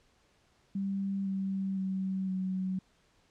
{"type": "tone with pitch steps", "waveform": "sine", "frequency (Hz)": [196, 193.08, 190.2, 187.37], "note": ["G3", "G3", "F#3", "F#3"], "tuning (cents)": [0, -26, 48, 22], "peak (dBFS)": -30, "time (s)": [0.75, 2.79], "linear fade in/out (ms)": 5, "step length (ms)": 510, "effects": ["pink hiss -68 dBFS RMS until 3.3 s", "low-pass 7000 Hz 12 dB/octave"]}